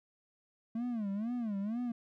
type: tone with vibrato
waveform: triangle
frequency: 220 Hz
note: A3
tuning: in tune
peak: -31 dBFS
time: 0.75-1.92 s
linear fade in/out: 5 ms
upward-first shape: sine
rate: 2.1 Hz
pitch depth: 200 cents each way
effects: none